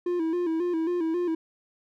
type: tone with vibrato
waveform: triangle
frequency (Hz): 338.1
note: E4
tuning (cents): +44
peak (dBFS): -22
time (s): 0.06-1.35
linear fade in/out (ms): 5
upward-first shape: square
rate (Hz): 3.7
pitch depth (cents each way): 76
effects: none